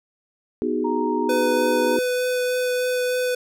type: chord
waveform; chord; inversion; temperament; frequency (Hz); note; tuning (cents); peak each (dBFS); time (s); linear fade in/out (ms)
sine; G# minor seventh; first; equal with one note detuned; 246.9 / 311.1 / 372.1 / 415.3; B3 / D#4 / F#4 / G#4; 0 / 0 / +10 / 0; -26; 0.62-1.99; 0
type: tone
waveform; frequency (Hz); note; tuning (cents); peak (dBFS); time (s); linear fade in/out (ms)
sine; 932.3; A#5; 0; -26; 0.84-1.97; 10
type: tone with vibrato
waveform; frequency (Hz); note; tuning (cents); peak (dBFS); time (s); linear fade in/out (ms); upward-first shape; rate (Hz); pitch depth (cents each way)
square; 500; B4; +21; -21; 1.29-3.35; 5; sine; 3.3; 8
effects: none